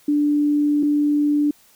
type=tone pair in turn; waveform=sine; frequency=293.7 / 293.7 Hz; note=D4 / D4; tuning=0 / 0 cents; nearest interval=unison; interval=0 cents; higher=neither; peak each=-15 dBFS; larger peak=neither; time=0.08-0.83 / 0.83-1.51 s; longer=first; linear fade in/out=5 ms; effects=white hiss -54 dBFS RMS until 1.75 s